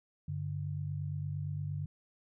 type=tone pair together; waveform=sine; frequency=97.7 / 146.38 Hz; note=G2 / D3; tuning=-5 / -5 cents; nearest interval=perfect fifth; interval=700 cents; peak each=-38 / -36 dBFS; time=0.28-1.86 s; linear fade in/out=5 ms; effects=none